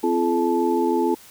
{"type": "tone cluster", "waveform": "sine", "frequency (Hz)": [259.7, 341.7, 428.3, 869], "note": ["C4", "F4", "A4", "A5"], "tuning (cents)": [-13, -38, -47, -22], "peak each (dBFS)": [-24, -21, -24, -25], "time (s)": [0.03, 1.15], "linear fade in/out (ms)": 10, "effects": ["white hiss -47 dBFS RMS until 1.3 s"]}